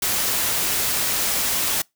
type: noise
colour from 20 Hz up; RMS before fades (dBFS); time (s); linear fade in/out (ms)
white; -22; 0.02-1.82; 5
effects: noise-tail reverb RT60 0.2 s tail -26 dB re dry